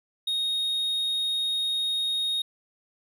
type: tone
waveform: triangle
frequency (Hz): 3729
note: A#7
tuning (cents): 0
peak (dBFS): -23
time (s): 0.27-2.42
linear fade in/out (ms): 5
effects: none